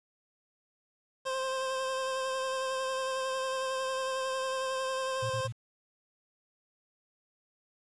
25% pulse tone with vibrato, 525 Hz, C5, 6 cents sharp, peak -27 dBFS, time 1.25-5.48 s, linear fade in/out 20 ms, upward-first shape sine, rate 11 Hz, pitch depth 17 cents each way
sine tone bursts, 116.2 Hz, A#2, 5 cents flat, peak -34 dBFS, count 3, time 5.22-5.525 s, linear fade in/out 10 ms, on 81 ms, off 31 ms
effects resampled to 22050 Hz + 9-bit

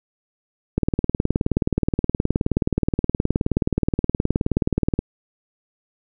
click train, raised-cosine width 3 ms, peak -5 dBFS, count 81, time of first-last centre 0.78-4.991 s, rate 19 Hz, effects none

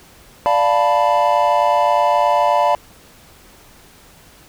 triangle chord, B half-diminished seventh, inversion first, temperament equal, 587.3 / 698.5 / 880 / 987.8 Hz, D5 / F5 / A5 / B5, 0 / 0 / 0 / 0 cents, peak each -16 dBFS, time 0.46-2.75 s, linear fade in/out 0 ms, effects pink hiss -46 dBFS RMS until 4.48 s

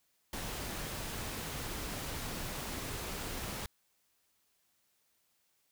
pink noise, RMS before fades -40 dBFS, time 0.33-3.66 s, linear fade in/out 2 ms, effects white hiss -75 dBFS RMS until 5.71 s

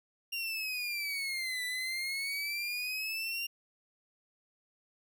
30% pulse exponential two-way sweep, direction down then up, 2794 to 1975.5 to 2794 Hz, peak -31 dBFS, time 0.32-3.47 s, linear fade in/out 10 ms, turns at 1.64 s, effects none

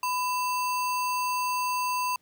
sine tone with sample-and-hold, 1000 Hz, B5, 21 cents sharp, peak -25 dBFS, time 0.03-2.16 s, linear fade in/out 2 ms, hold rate 3675 Hz, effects pink hiss -69 dBFS RMS until 2.21 s

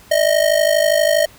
square ring-modulated tone, 622.3 Hz, D#5, in tune, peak -10 dBFS, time 0.11-1.26 s, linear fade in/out 5 ms, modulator 26.2 Hz, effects pink hiss -45 dBFS RMS until 1.38 s

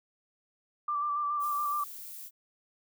sine tone with vibrato, 1174.7 Hz, D6, in tune, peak -28 dBFS, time 0.88-1.84 s, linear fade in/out 5 ms, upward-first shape square, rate 7.1 Hz, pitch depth 22 cents each way
violet noise, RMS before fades -44 dBFS, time 1.39-2.31 s, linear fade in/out 50 ms
effects none

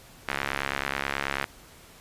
sawtooth tone with band-pass filter, 69.3 Hz, C#2, in tune, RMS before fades -31 dBFS, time 0.28-1.45 s, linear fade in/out 0 ms, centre 1900 Hz, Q 1.4, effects pink hiss -51 dBFS RMS until 2 s + resampled to 32000 Hz

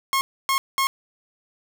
sawtooth tone bursts at uneven times, 1081 Hz, C#6, 44 cents flat, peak -15 dBFS, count 3, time 0.13-0.21 / 0.49-0.58 / 0.78-0.87 s, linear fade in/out 0 ms, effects none

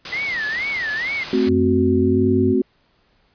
white noise, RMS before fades -28 dBFS, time 0.05-1.49 s, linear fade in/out 2 ms
sine tone with vibrato, 1962 Hz, B6, 12 cents flat, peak -21 dBFS, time 0.12-1.24 s, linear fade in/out 10 ms, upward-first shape sine, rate 2.2 Hz, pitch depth 240 cents each way
sine chord, F# diminished, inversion first, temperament equal, 220 / 261.6 / 370 Hz, A3 / C4 / F#4, 0 / 0 / 0 cents, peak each -21 / -18 / -18 dBFS, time 1.33-2.62 s, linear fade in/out 2 ms
sine tone with pitch glide, 92 to 98.04 Hz, F#2 to G2, -9 to +1 cents, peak -21 dBFS, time 1.46-2.55 s, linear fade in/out 50 ms, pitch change +110 cents, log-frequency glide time 2.01-2.22 s
effects pink hiss -61 dBFS RMS until 3.34 s + resampled to 11025 Hz

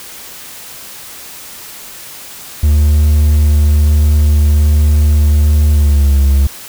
triangle tone with pitch glide, 74.9 to 69.08 Hz, D2 to C#2, +35 to -5 cents, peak -4 dBFS, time 2.63-6.47 s, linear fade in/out 5 ms, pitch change -140 cents, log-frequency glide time 5.7-6.18 s, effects white hiss -31 dBFS RMS until 6.68 s

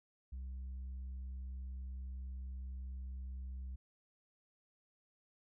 sine tone, 64.6 Hz, C2, 21 cents flat, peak -39 dBFS, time 0.32-3.76 s, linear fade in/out 10 ms, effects tanh soft clip ceiling -41 dBFS

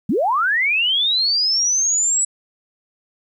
sine linear sweep, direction up, 164.81 to 7902 Hz, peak -15 dBFS, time 0.09-2.25 s, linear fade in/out 5 ms, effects 9-bit

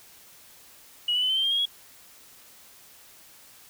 sine tone with pitch steps, 2912 / 2968 / 3025 / 3083 / 3143 / 3203 / 3265 / 3328 Hz, F#7 / F#7 / F#7 / G7 / G7 / G7 / G#7 / G#7, -28 / +5 / +38 / -29 / +4 / +37 / -30 / +3 cents, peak -21 dBFS, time 1.08-1.656 s, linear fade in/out 5 ms, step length 72 ms, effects tanh soft clip ceiling -17 dBFS + white hiss -52 dBFS RMS until 3.69 s

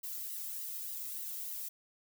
violet noise with flanger, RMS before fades -41 dBFS, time 0.03-1.69 s, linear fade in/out 10 ms, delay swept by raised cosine 1 to 1.59 ms, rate 3.4 Hz, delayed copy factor +0.6, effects none

